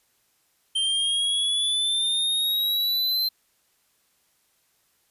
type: exponential sweep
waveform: square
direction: up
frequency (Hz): 3130 to 4118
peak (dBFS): -22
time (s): 0.75-3.29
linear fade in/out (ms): 10
effects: white hiss -67 dBFS RMS until 5.1 s + resampled to 32000 Hz